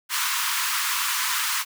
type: high-pass noise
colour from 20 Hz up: pink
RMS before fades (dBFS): -25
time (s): 0.09-1.65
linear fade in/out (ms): 50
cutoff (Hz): 940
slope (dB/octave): 96
effects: none